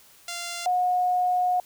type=tone pair in turn; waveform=5% pulse / sine; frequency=693 / 724.6 Hz; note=F5 / F#5; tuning=-14 / -36 cents; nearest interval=minor second; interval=78 cents; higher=second; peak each=-20 dBFS; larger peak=neither; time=0.28-0.66 / 0.66-1.6 s; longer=second; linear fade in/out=2 ms; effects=white hiss -54 dBFS RMS until 1.65 s